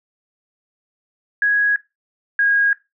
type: tone pair in turn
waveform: sine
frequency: 1661.2 / 1637.4 Hz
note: G#6 / G#6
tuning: 0 / -25 cents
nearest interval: unison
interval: 25 cents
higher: first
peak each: -13 dBFS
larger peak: neither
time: 1.42-1.76 / 2.39-2.73 s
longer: neither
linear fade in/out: 2 ms
effects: noise-tail reverb RT60 0.2 s tail -17 dB re dry